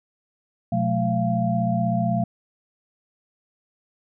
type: tone cluster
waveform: sine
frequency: 123.4 / 180.1 / 215.8 / 688 Hz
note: B2 / F#3 / A3 / F5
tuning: -1 / -46 / -33 / -26 cents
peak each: -25 dBFS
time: 0.72-2.24 s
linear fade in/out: 5 ms
effects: none